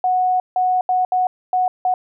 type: tone bursts at uneven times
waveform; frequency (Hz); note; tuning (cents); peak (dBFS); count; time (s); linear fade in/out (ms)
sine; 736; F#5; -9; -14; 6; 0.04-0.4 / 0.56-0.81 / 0.89-1.05 / 1.12-1.27 / 1.53-1.68 / 1.85-1.94; 2
effects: none